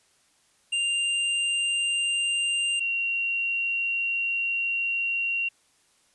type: tone pair in turn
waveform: square / sine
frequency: 2791 / 2753 Hz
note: F7 / F7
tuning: -2 / -25 cents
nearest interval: unison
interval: 23 cents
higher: first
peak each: -24 dBFS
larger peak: neither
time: 0.72-2.8 / 2.8-5.49 s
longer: second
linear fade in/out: 10 ms
effects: white hiss -64 dBFS RMS until 6.14 s + resampled to 24000 Hz